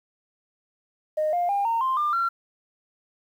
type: tone with pitch steps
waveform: sine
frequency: 616 / 703.5 / 803.5 / 917.6 / 1048 / 1196.9 / 1367 Hz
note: D#5 / F5 / G5 / A#5 / C6 / D6 / F6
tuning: -17 / +12 / +43 / -28 / +2 / +32 / -37 cents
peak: -20 dBFS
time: 1.17-2.29 s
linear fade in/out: 10 ms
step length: 160 ms
effects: tanh soft clip ceiling -17 dBFS + 9-bit